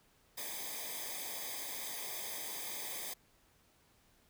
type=noise with comb filter; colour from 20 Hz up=white; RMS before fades=-42 dBFS; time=0.37-3.14 s; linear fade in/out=10 ms; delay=0.71 ms; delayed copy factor=-0.95; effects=pink hiss -69 dBFS RMS until 4.29 s